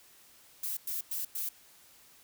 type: noise bursts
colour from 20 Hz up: violet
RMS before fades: -35 dBFS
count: 4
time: 0.63-1.49 s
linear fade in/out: 5 ms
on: 140 ms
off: 100 ms
effects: white hiss -59 dBFS RMS until 2.23 s